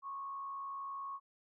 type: tone with frequency modulation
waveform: sine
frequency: 1100 Hz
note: C#6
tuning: 14 cents flat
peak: -40 dBFS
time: 0.02-1.2 s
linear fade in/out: 50 ms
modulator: 71 Hz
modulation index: 0.41
effects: none